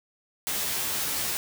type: noise with comb filter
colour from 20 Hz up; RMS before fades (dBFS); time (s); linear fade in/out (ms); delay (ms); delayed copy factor
white; -29; 0.47-1.37; 0; 14; +0.85
effects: none